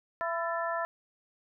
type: harmonic tone with a mistuned harmonic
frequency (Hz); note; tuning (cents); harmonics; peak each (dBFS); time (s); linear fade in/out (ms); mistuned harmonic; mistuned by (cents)
335; E4; +28; 2 / 3 / 4 / 5; -33 / -35 / -36 / -37; 0.21-0.85; 0; 5; +80
effects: none